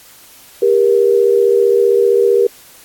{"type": "tone pair together", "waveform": "sine", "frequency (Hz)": [398.3, 473.7], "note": ["G4", "A#4"], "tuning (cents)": [28, 28], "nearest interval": "minor third", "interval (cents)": 300, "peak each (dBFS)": -11, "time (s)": [0.62, 2.47], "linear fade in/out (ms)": 5, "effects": ["white hiss -42 dBFS RMS until 2.84 s", "AAC 64 kbps"]}